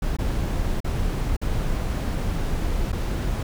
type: noise with dropouts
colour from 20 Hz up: brown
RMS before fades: -24 dBFS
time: 0.02-3.43 s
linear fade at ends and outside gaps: 5 ms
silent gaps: 0.168-0.186 / 0.804-0.844 / 1.367-1.415 / 2.92-2.927 s
effects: none